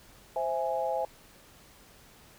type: chord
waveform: sine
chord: C augmented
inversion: none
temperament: equal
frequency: 523.3 / 659.3 / 830.6 Hz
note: C5 / E5 / G#5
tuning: 0 / 0 / 0 cents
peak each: -32 dBFS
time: 0.36-1.05 s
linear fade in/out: 2 ms
effects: pink hiss -56 dBFS RMS until 2.38 s